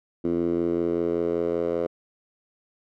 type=tone with band-pass filter sweep; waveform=10% pulse; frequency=85.2 Hz; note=F2; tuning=42 cents flat; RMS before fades=-25 dBFS; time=0.24-1.87 s; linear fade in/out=10 ms; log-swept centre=310 to 510 Hz; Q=2.9; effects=none